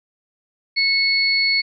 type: tone pair together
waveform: sine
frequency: 2200 / 4400 Hz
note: C#7 / C#8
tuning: -14 / -14 cents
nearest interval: octave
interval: 1200 cents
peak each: -18 dBFS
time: 0.76-1.62 s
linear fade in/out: 20 ms
effects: none